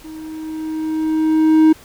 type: tone with level ramp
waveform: triangle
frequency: 314.7 Hz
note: D#4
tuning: 20 cents sharp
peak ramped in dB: -29 to -4 dBFS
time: 0.04-1.73 s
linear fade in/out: 10 ms
effects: pink hiss -44 dBFS RMS until 1.84 s